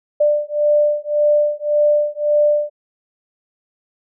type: beating tone pair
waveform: sine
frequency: 592 / 593.8 Hz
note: D5 / D5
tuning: +14 / +19 cents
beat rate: 1.8 Hz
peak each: -16 / -16 dBFS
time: 0.2-2.7 s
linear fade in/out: 10 ms
effects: none

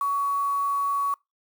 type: tone with quantisation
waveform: sine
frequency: 1124 Hz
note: C#6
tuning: 24 cents sharp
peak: -22 dBFS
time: 0.01-1.14 s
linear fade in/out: 2 ms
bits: 7
effects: noise-tail reverb RT60 0.2 s tail -24 dB re dry

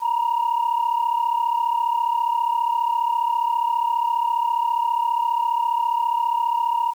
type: tone pair together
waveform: sine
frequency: 926.2 / 961 Hz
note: A#5 / B5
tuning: -11 / -48 cents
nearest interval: minor second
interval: 63 cents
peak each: -20 dBFS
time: 0-6.94 s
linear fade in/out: 50 ms
effects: tanh soft clip ceiling -14 dBFS + 8-bit

